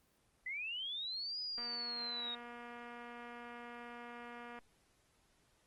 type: linear two-way sweep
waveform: sine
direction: up then down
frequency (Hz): 1975 to 4978 to 3730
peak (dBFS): -39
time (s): 0.46-2.35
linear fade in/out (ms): 5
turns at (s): 1.4
type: click train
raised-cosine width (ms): 0.5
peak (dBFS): -36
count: 720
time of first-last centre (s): 1.58-4.588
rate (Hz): 239
effects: pink hiss -73 dBFS RMS until 5.66 s + Opus 24 kbps